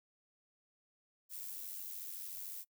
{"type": "noise with amplitude modulation", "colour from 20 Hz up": "violet", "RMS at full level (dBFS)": -43, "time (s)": [1.29, 2.65], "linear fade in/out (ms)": 50, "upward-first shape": "sine", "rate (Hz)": 93.6, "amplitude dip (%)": 50, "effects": ["noise-tail reverb RT60 0.1 s tail -24 dB re dry"]}